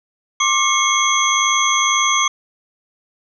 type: tone cluster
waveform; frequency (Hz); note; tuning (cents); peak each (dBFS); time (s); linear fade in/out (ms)
sine; 1075 / 1177 / 2176 / 3324 / 6250; C6 / D6 / C#7 / G#7 / G8; +47 / +3 / -33 / +1 / -6; -20; 0.4-2.28; 5
effects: none